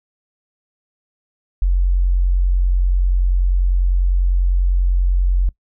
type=tone; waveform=sine; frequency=45.09 Hz; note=F#1; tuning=44 cents flat; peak=-12 dBFS; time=1.62-5.49 s; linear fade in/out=0 ms; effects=noise-tail reverb RT60 0.1 s tail -21 dB re dry